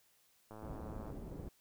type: click train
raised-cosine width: 1 ms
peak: -37 dBFS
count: 65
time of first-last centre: 0.51-1.103 s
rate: 108 Hz
type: low-pass noise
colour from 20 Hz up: pink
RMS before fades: -46 dBFS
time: 0.62-1.49 s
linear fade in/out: 5 ms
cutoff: 470 Hz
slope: 12 dB/octave
effects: white hiss -71 dBFS RMS until 1.6 s